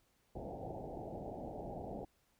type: low-pass noise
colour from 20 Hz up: white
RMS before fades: -45 dBFS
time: 0.35-2.05 s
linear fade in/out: 5 ms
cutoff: 830 Hz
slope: 96 dB/octave
effects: pink hiss -75 dBFS RMS until 2.39 s